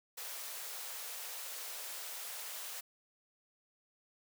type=high-pass noise; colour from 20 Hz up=white; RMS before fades=-44 dBFS; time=0.17-2.81 s; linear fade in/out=10 ms; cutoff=440 Hz; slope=48 dB/octave; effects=none